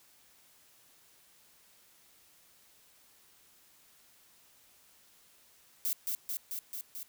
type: noise with echo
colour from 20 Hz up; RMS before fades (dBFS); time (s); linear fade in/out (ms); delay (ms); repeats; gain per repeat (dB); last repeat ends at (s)
violet; -32; 5.85-5.93; 0; 220; 5; -2; 7.03
effects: white hiss -63 dBFS RMS until 7.08 s